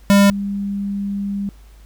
square / sine tone pair in turn, 200 / 200 Hz, G3 / G3, +35 / +35 cents, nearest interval unison, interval 0 cents, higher neither, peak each -9 / -20 dBFS, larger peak first, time 0.1-0.3 / 0.3-1.49 s, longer second, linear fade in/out 0 ms, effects added 51 Hz sine -41 dBFS peak until 1.85 s + pink hiss -54 dBFS RMS until 1.85 s

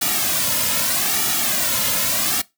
white noise with flanger, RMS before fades -20 dBFS, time 0.01-2.42 s, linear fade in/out 10 ms, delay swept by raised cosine 1.9 to 2.62 ms, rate 0.8 Hz, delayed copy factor -0.9, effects noise-tail reverb RT60 0.2 s tail -21 dB re dry

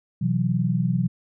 sine chord, B suspended fourth, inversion none, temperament equal with one note detuned, 126.14 / 164.81 / 185 Hz, B2 / E3 / F#3, +37 / 0 / 0 cents, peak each -24 dBFS, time 0.21-1.08 s, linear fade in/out 10 ms, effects none

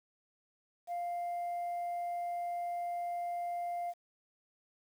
sine tone, 698.5 Hz, F5, in tune, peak -32 dBFS, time 0.87-3.94 s, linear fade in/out 50 ms, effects tanh soft clip ceiling -33 dBFS + 10-bit

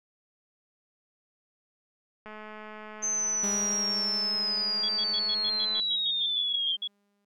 click train, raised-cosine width 0.5 ms, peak -29 dBFS, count 758, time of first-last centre 2.26-5.797 s, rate 214 Hz
sine linear sweep, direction down, 6270 to 3141 Hz, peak -26 dBFS, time 3.02-6.77 s, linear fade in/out 20 ms
sawtooth tone with exponential decay, 202.5 Hz, G#3, 43 cents flat, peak -28 dBFS, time 3.43-7.25 s, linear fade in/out 5 ms, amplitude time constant 830 ms
sine tone bursts, 3362 Hz, G#7, 20 cents sharp, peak -29 dBFS, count 14, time 4.83-6.876 s, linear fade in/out 5 ms, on 57 ms, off 96 ms
effects none

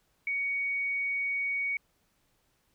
sine tone, 2240 Hz, C#7, 18 cents sharp, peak -28 dBFS, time 0.27-1.77 s, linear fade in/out 2 ms, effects pink hiss -72 dBFS RMS until 2.74 s

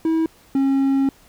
triangle tone pair in turn, 323.3 / 271.9 Hz, E4 / C#4, -34 / -33 cents, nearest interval minor third, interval 299 cents, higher first, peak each -14 / -13 dBFS, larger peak second, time 0.05-0.26 / 0.55-1.09 s, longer second, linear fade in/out 2 ms, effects pink hiss -52 dBFS RMS until 1.28 s

